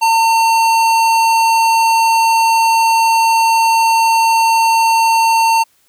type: tone with hard clipping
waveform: sine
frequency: 906 Hz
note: A#5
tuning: 50 cents flat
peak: -11 dBFS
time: 0.01-5.64 s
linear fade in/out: 20 ms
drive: 18 dB
effects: white hiss -56 dBFS RMS until 5.88 s